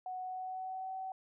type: tone with pitch glide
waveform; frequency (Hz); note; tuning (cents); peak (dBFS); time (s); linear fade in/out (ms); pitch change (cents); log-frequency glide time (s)
sine; 740 to 758.6; F#5 to F#5; 0 to +43; -38; 0.06-1.12; 2; +43; 0.21-0.93
effects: none